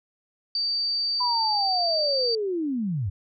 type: tone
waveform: sine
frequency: 4625 Hz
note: D8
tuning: 27 cents flat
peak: -23 dBFS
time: 0.55-2.35 s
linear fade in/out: 2 ms
type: linear sweep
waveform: sine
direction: down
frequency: 1001 to 84.1 Hz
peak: -24 dBFS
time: 1.2-3.1 s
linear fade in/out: 10 ms
effects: none